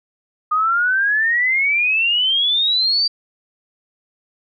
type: exponential sweep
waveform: sine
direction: up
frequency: 1224 to 4699 Hz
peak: -14 dBFS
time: 0.51-3.08 s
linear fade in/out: 10 ms
effects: none